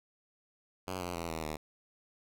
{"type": "tone with pitch steps", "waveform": "5% pulse", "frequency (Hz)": [92.5, 88.32, 84.33, 80.53, 76.89], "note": ["F#2", "F2", "E2", "E2", "D#2"], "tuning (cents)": [0, 20, 40, -40, -20], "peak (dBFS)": -25, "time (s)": [0.87, 1.57], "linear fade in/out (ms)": 10, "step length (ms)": 140, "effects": []}